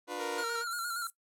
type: chord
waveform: 20% pulse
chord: B diminished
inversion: first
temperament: just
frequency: 296.3 / 355.6 / 493.9 Hz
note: D4 / F4 / B4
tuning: +15 / +31 / 0 cents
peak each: -37 / -35 / -35 dBFS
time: 0.07-0.45 s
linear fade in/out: 50 ms
type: tone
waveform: sawtooth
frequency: 466.2 Hz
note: A#4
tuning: in tune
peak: -32 dBFS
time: 0.17-0.65 s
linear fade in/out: 50 ms
type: tone with vibrato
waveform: square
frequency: 1396.9 Hz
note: F6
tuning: in tune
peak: -34 dBFS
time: 0.38-1.07 s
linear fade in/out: 2 ms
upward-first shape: square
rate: 8.6 Hz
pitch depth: 44 cents each way
type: high-pass noise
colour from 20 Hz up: pink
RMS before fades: -42 dBFS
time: 0.71-1.1 s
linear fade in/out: 0 ms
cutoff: 7900 Hz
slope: 48 dB/octave
effects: noise-tail reverb RT60 0.1 s tail -18 dB re dry + low-pass 12000 Hz 12 dB/octave